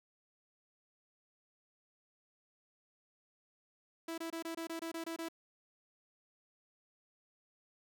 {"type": "tone bursts", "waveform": "sawtooth", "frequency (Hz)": 329.6, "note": "E4", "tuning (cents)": 0, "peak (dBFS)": -35, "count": 10, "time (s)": [4.08, 5.286], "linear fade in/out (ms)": 5, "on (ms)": 99, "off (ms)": 24, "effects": []}